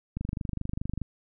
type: click train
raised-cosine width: 5 ms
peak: -19 dBFS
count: 22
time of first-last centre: 0.17-1.017 s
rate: 24.8 Hz
effects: none